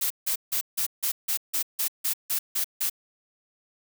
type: noise bursts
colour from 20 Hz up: blue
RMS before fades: -26 dBFS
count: 12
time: 0.01-2.898 s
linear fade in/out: 10 ms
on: 94 ms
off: 160 ms
effects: none